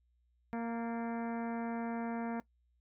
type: harmonic tone with a mistuned harmonic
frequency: 232 Hz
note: A#3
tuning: 8 cents flat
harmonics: 1 / 2 / 3 / 4 / 5 / 6 / 7 / 8 / 9 / 10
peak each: -36 / -44 / -44 / -46 / -54 / -52 / -54 / -57 / -57 / -60 dBFS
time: 0.53-2.4 s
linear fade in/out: 0 ms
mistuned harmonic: 8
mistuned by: -58 cents
effects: noise-tail reverb RT60 0.1 s tail -19 dB re dry + added 60 Hz sine -70 dBFS peak until 2.8 s